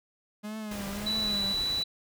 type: tone with vibrato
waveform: 45% pulse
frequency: 207.7 Hz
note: G#3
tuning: in tune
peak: -35 dBFS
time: 0.43-1.54 s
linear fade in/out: 20 ms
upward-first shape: triangle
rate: 1.7 Hz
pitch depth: 100 cents each way
type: noise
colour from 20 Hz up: pink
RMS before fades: -40 dBFS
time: 0.71-1.83 s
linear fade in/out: 5 ms
type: tone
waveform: sine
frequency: 3954 Hz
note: B7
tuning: 1 cent sharp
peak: -27 dBFS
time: 1.06-1.84 s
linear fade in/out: 10 ms
effects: none